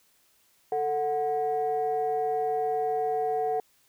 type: tone pair together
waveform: sine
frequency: 443.8 / 738 Hz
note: A4 / F#5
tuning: +15 / -5 cents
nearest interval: major sixth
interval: 880 cents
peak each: -27 / -26 dBFS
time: 0.72-3.6 s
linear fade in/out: 2 ms
effects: tanh soft clip ceiling -19 dBFS + white hiss -65 dBFS RMS until 3.88 s